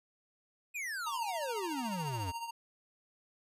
square exponential sweep, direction down, 2555 to 84.3 Hz, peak -37 dBFS, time 0.74-2.32 s, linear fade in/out 20 ms
square tone with tremolo, 928 Hz, A#5, 8 cents flat, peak -36 dBFS, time 1.06-2.51 s, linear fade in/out 10 ms, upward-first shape triangle, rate 14 Hz, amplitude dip 70%
effects resampled to 32000 Hz

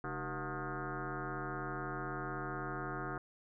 sine tone with frequency modulation, 557 Hz, C#5, 8 cents sharp, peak -37 dBFS, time 0.04-3.18 s, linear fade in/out 2 ms, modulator 173 Hz, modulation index 5.6, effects none

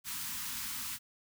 white band-stop noise, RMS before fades -39 dBFS, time 0.04-0.99 s, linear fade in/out 50 ms, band 290 to 880 Hz, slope 96 dB/octave, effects none

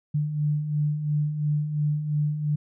sine beating tone pair, 146.83 / 149.73 Hz, D3 / D3, 0 / +34 cents, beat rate 2.9 Hz, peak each -31 / -23 dBFS, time 0.14-2.56 s, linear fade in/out 10 ms, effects none

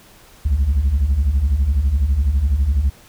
sine beating tone pair, 60.8 / 72.8 Hz, B1 / D2, -26 / -15 cents, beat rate 12 Hz, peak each -17 / -13 dBFS, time 0.45-2.9 s, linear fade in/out 10 ms, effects tanh soft clip ceiling -11 dBFS + pink hiss -47 dBFS RMS until 3.08 s

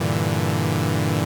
sawtooth chord, E half-diminished seventh, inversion first, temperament equal, 98 / 116.54 / 146.83 / 164.81 Hz, G2 / Bb2 / D3 / E3, 0 / 0 / 0 / 0 cents, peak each -21 dBFS, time 0-1.25 s, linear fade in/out 10 ms, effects none

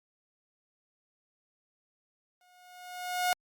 sawtooth tone with exponential growth, 722 Hz, F#5, 43 cents flat, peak -20 dBFS, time 2.41-3.33 s, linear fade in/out 1 ms, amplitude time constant 200 ms, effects Opus 48 kbps

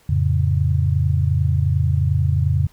sine chord, F augmented, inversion none, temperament equal, 87.31 / 110 / 138.59 Hz, F2 / A2 / C#3, 0 / 0 / 0 cents, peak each -18 / -22 / -19 dBFS, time 0.09-2.67 s, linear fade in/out 5 ms, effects pink hiss -55 dBFS RMS until 2.72 s

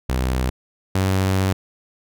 sawtooth tone pair in turn, 63.7 / 95.18 Hz, C2 / F#2, -46 / +49 cents, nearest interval perfect fifth, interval 695 cents, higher second, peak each -15 / -13 dBFS, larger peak second, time 0.09-0.5 / 0.95-1.53 s, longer second, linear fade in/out 5 ms, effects none

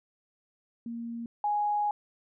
sine tone pair in turn, 233.1 / 830.7 Hz, A#3 / G#5, 0 / 0 cents, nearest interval octave + minor seventh, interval 2200 cents, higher second, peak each -34 / -25 dBFS, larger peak second, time 0.86-1.26 / 1.44-1.91 s, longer second, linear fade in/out 2 ms, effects none

